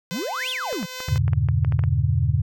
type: exponential two-way sweep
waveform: triangle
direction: up then down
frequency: 151.5 to 3729 to 151.5 Hz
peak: -24 dBFS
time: 0.11-0.86 s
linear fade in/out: 10 ms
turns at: 0.5 s
type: tone with tremolo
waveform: 5% pulse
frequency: 510 Hz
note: C5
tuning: 44 cents flat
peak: -18 dBFS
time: 0.11-1.18 s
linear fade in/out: 0 ms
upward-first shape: triangle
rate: 3.6 Hz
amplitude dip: 50%
type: clicks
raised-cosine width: 0.5 ms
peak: -19 dBFS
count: 12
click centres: 0.728 / 0.829 / 1.004 / 1.086 / 1.159 / 1.28 / 1.333 / 1.487 / 1.648 / 1.723 / 1.792 / 1.838 s
type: chord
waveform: sine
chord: E diminished seventh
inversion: none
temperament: just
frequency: 82.41 / 98.89 / 118.67 / 142.4 Hz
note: E2 / G2 / Bb2 / Db3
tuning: 0 / +16 / +31 / +47 cents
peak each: -23 dBFS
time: 1.08-2.42 s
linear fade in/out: 10 ms
effects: none